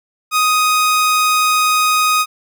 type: tone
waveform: sawtooth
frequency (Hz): 1249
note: D#6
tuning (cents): +6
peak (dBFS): -8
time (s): 0.31-2.26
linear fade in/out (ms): 50
effects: none